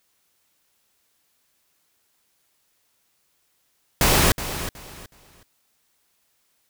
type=noise with echo; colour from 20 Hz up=pink; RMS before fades=-17 dBFS; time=4.01-4.32 s; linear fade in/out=2 ms; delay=370 ms; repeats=3; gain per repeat=-12 dB; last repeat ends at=5.43 s; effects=white hiss -68 dBFS RMS until 6.69 s